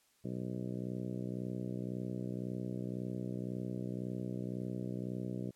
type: harmonic tone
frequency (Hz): 61.9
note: B1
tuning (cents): +5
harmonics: 2 / 3 / 4 / 5 / 6 / 7 / 8 / 9 / 10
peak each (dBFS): -42 / -41 / -45 / -46 / -47 / -54 / -52 / -55 / -56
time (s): 0.24-5.51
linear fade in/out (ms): 10
effects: white hiss -71 dBFS RMS until 5.55 s + low-pass 12000 Hz 12 dB/octave